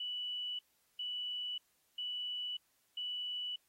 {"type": "tone bursts", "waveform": "sine", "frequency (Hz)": 2960, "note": "F#7", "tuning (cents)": 0, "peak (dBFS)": -37, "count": 4, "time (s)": [0, 3.56], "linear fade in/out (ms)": 5, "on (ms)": 590, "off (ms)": 400, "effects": ["white hiss -75 dBFS RMS until 3.68 s", "AAC 48 kbps"]}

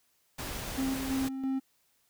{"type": "noise", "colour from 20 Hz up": "pink", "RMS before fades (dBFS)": -38, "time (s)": [0.38, 1.29], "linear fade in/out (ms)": 10}
{"type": "tone with tremolo", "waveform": "triangle", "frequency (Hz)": 266.1, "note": "C4", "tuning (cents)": 29, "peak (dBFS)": -26, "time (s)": [0.77, 1.6], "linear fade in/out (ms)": 20, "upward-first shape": "square", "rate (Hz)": 3, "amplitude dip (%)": 50}
{"effects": ["white hiss -71 dBFS RMS until 2.09 s"]}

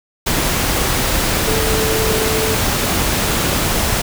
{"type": "tone in noise", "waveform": "sine", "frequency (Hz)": 439.8, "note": "A4", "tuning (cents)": -1, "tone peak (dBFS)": -19, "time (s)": [1.47, 2.55], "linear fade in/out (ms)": 10, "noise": "pink", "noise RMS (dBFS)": -17, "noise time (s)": [0.26, 4.02], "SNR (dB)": -5, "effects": []}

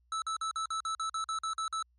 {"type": "tone bursts", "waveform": "square", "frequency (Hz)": 1311, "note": "E6", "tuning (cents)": -10, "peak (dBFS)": -32, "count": 12, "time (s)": [0.12, 1.826], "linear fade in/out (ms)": 2, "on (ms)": 100, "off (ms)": 46, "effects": ["added 60 Hz sine -66 dBFS peak until 1.98 s", "MP3 48 kbps"]}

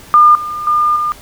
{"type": "tone with level steps", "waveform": "sine", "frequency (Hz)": 1207, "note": "D6", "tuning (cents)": 47, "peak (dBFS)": [-3, -19, -9, -13], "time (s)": [0.14, 1.12], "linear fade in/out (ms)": 0, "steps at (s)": [0.35, 0.67, 0.96], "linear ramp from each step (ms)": 2, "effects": ["pink hiss -38 dBFS RMS until 1.21 s"]}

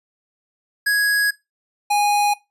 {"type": "tone pair in turn", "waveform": "square", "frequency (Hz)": [1663, 824.8], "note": ["G#6", "G#5"], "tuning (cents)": [2, -12], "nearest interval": "octave", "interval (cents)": 1214, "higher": "first", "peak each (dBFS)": -16, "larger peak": "neither", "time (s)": [[0.86, 1.31], [1.9, 2.34]], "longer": "first", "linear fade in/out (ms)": 10, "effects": ["noise-tail reverb RT60 0.2 s tail -19 dB re dry", "resampled to 32000 Hz"]}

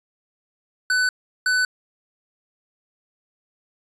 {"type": "tone pair in turn", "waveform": "square", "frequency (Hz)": [1500, 1500], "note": ["F#6", "F#6"], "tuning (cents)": [23, 23], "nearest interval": "unison", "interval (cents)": 0, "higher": "neither", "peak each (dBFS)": -18, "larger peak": "neither", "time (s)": [[0.9, 1.09], [1.46, 1.65]], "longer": "neither", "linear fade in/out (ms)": 2, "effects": ["resampled to 22050 Hz", "9-bit"]}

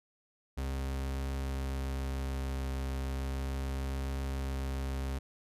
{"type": "tone with vibrato", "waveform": "40% pulse", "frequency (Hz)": 66.9, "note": "C2", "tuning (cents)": 39, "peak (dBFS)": -32, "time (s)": [0.57, 5.19], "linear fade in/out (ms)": 10, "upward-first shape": "triangle", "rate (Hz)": 0.35, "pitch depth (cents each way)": 11, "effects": ["resampled to 32000 Hz"]}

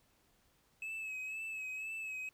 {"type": "tone with vibrato", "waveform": "triangle", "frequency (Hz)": 2584, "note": "E7", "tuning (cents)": -35, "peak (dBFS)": -38, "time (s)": [0.82, 2.29], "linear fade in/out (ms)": 2, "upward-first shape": "sine", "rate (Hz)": 2, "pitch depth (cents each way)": 41, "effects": ["pink hiss -72 dBFS RMS until 2.33 s"]}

